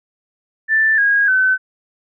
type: tone with pitch steps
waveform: sine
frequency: 1767 / 1639.2 / 1520.6 Hz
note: A6 / G#6 / F#6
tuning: +7 / -23 / +47 cents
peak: -11 dBFS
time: 0.68-1.58 s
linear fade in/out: 50 ms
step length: 300 ms
effects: none